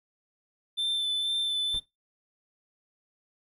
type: tone with vibrato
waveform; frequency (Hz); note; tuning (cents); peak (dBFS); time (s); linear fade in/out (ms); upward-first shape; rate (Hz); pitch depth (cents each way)
triangle; 3539; A7; +9; -25; 0.77-1.8; 20; sine; 2.1; 16
type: noise with exponential decay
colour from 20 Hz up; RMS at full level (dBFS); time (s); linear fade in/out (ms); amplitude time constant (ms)
brown; -36; 1.74-1.86; 1; 26
effects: noise-tail reverb RT60 0.2 s tail -20 dB re dry

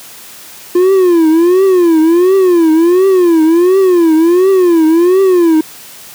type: tone with vibrato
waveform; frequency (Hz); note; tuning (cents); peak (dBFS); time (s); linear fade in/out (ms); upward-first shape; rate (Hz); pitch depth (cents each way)
triangle; 349.2; F4; 0; -3; 0.75-5.61; 5; triangle; 1.4; 200
effects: white hiss -33 dBFS RMS until 6.14 s + high-pass 80 Hz 12 dB/octave

